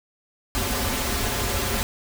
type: noise with comb filter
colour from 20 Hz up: pink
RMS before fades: -25 dBFS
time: 0.55-1.83 s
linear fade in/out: 0 ms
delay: 6.3 ms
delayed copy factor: -0.95
effects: none